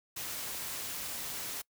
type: noise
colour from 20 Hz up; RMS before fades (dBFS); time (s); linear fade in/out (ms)
white; -39; 0.16-1.62; 10
effects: noise-tail reverb RT60 0.1 s tail -24 dB re dry